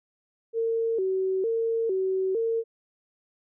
sine tone with vibrato, 415.3 Hz, G#4, in tune, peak -23 dBFS, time 0.53-2.64 s, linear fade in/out 50 ms, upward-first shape square, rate 1.1 Hz, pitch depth 160 cents each way, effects none

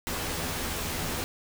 pink noise with comb filter, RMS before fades -32 dBFS, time 0.07-1.24 s, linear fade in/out 0 ms, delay 12 ms, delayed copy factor +0.55, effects none

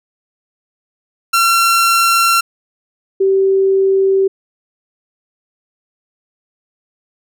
sawtooth / sine tone pair in turn, 1362 / 386.6 Hz, F6 / G4, -44 / -24 cents, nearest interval octave + minor seventh, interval 2180 cents, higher first, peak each -6 / -9 dBFS, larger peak first, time 1.33-2.41 / 3.2-4.28 s, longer neither, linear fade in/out 10 ms, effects none

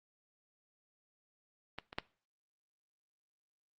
clicks, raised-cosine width 0.3 ms, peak -24 / -30 / -17 dBFS, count 3, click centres 1.786 / 1.929 / 1.985 s, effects noise-tail reverb RT60 0.4 s tail -21 dB re dry + Opus 32 kbps

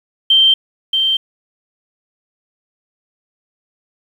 sine tone with echo, 3136 Hz, G7, in tune, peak -7 dBFS, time 0.3-0.54 s, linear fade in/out 5 ms, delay 630 ms, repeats 1, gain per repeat -5 dB, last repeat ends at 1.17 s, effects 7-bit

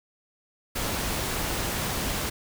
pink noise, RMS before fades -29 dBFS, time 0.75-2.3 s, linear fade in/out 10 ms, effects none

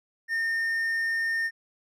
triangle tone, 1822 Hz, A#6, 40 cents flat, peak -23 dBFS, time 0.28-1.51 s, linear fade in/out 50 ms, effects none

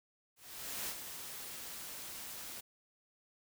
white noise with ADSR envelope, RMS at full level -39 dBFS, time 0.36-2.61 s, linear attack 520 ms, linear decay 62 ms, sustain -7 dB, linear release 12 ms, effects none

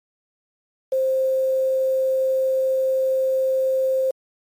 sine tone with quantisation, 526 Hz, C5, 9 cents sharp, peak -17 dBFS, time 0.92-4.11 s, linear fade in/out 5 ms, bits 7, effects MP3 64 kbps

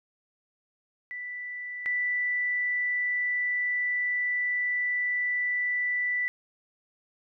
sine tone pair in turn, 1975.5 / 1975.5 Hz, B6 / B6, 0 / 0 cents, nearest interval unison, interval 0 cents, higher neither, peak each -34 / -25 dBFS, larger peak second, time 1.11-1.86 / 1.86-6.28 s, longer second, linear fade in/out 0 ms, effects none

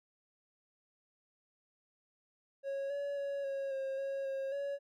triangle tone with pitch steps, 550 / 567 / 560 / 548 / 537 / 547 / 540 / 562 Hz, C#5 / C#5 / C#5 / C#5 / C5 / C#5 / C#5 / C#5, -14 / +39 / +18 / -20 / +45 / -23 / -45 / +24 cents, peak -33 dBFS, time 2.63-4.79 s, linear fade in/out 50 ms, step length 270 ms, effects none

